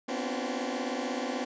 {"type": "tone cluster", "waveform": "20% pulse", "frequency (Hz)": [245, 261.4, 287.7, 344.9, 376.9], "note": ["B3", "C4", "D4", "F4", "F#4"], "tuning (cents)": [-14, -1, -36, -22, 32], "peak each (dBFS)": [-31, -30, -33, -36, -38], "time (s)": [0.08, 1.45], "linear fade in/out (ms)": 10, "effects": ["resampled to 16000 Hz"]}